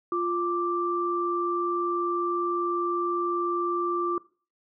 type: tone pair together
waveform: sine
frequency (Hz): 349.2 / 1174.7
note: F4 / D6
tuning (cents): 0 / 0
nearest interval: octave + major sixth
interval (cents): 2100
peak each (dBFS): -27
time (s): 0.12-4.18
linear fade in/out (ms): 2
effects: noise-tail reverb RT60 0.4 s tail -21 dB re dry